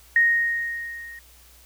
sine tone with level ramp, 1864.7 Hz, A#6, in tune, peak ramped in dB -13 to -38 dBFS, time 0.16-1.19 s, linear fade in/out 2 ms, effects added 60 Hz sine -53 dBFS peak until 1.65 s + white hiss -53 dBFS RMS until 1.65 s

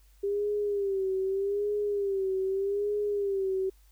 sine tone with vibrato, 397 Hz, G4, 22 cents sharp, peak -26 dBFS, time 0.23-3.7 s, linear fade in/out 10 ms, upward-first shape sine, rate 0.82 Hz, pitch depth 77 cents each way, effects added 50 Hz sine -56 dBFS peak until 3.91 s + white hiss -67 dBFS RMS until 3.91 s

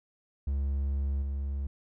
triangle tone with level steps, 69.3 Hz, C#2, in tune, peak -25 / -28 dBFS, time 0.47-1.67 s, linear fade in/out 5 ms, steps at 1.22 s, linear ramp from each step 5 ms, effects none

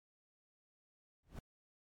brown noise with exponential growth, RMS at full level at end -41 dBFS, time 1.23-1.39 s, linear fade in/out 5 ms, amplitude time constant 33 ms, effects AAC 64 kbps

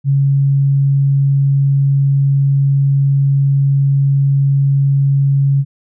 sine tone, 138.59 Hz, C#3, in tune, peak -9 dBFS, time 0.04-5.65 s, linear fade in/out 50 ms, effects none

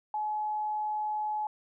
sine tone, 850 Hz, G#5, 40 cents sharp, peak -29 dBFS, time 0.14-1.47 s, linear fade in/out 2 ms, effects none

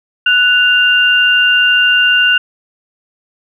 sine tone pair together, 1480.1 / 2794 Hz, F#6 / F7, 0 / 0 cents, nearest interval major seventh, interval 1100 cents, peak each -10 dBFS, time 0.26-2.38 s, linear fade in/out 5 ms, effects none

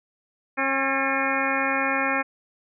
harmonic tone with a mistuned harmonic, 270.8 Hz, C#4, 40 cents flat, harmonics 1 / 2 / 3 / 4 / 5 / 6 / 7 / 8 / 9, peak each -30 / -30 / -30 / -30 / -30 / -30 / -30 / -30 / -30 dBFS, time 0.57-2.23 s, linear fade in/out 20 ms, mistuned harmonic 7, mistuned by -89 cents, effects none

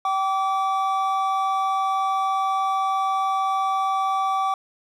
triangle tone pair together, 772 / 1156.7 Hz, G5 / D6, -27 / -27 cents, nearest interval perfect fifth, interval 700 cents, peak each -21 dBFS, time 0.05-4.54 s, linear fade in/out 2 ms, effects none

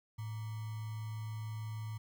sine tone with sample-and-hold, 109.2 Hz, A2, 13 cents flat, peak -38 dBFS, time 0.18-1.98 s, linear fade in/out 10 ms, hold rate 1050 Hz, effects none

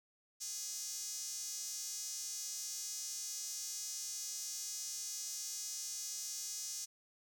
sawtooth tone with high-pass filter, 415.3 Hz, G#4, in tune, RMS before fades -43 dBFS, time 0.4-6.86 s, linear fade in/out 20 ms, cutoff 6100 Hz, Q 3.7, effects none

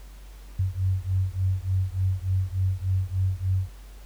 sine beating tone pair, 92.5 / 95.9 Hz, F#2 / G2, 0 / -37 cents, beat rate 3.4 Hz, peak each -25 / -26 dBFS, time 0.59-3.69 s, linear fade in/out 5 ms, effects added 48 Hz sine -41 dBFS peak until 4.05 s + pink hiss -54 dBFS RMS until 4.05 s

